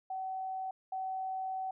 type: tone pair in turn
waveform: sine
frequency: 758 / 758 Hz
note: F#5 / F#5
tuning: +42 / +42 cents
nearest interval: unison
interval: 0 cents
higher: neither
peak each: -35 / -34 dBFS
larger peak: second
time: 0.1-0.71 / 0.92-1.71 s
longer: second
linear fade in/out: 5 ms
effects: none

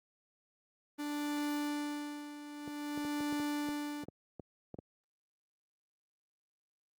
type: tone with tremolo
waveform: 45% pulse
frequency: 293.7 Hz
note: D4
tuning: in tune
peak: -33 dBFS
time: 0.98-4.05 s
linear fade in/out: 20 ms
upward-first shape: sine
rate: 0.52 Hz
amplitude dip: 75%
type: clicks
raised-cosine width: 2 ms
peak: -31 dBFS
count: 12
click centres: 2.677 / 2.976 / 3.049 / 3.206 / 3.326 / 3.399 / 3.687 / 4.036 / 4.085 / 4.397 / 4.743 / 4.788 s
effects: high-pass 100 Hz 12 dB/octave + Opus 32 kbps

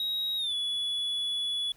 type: tone with pitch glide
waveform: triangle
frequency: 3806 to 3410 Hz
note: A#7 to G#7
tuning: +35 to +45 cents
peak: -27 dBFS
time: 0-1.72 s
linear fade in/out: 2 ms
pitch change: -190 cents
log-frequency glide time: 0.37-0.54 s
effects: pink hiss -61 dBFS RMS until 1.76 s

